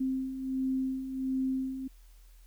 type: beating tone pair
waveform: sine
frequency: 261.6 / 263 Hz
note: C4 / C4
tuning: 0 / +9 cents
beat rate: 1.4 Hz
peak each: -37 / -30 dBFS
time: 0-1.88 s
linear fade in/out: 10 ms
effects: added 41 Hz sine -52 dBFS peak until 2.46 s + white hiss -66 dBFS RMS until 2.46 s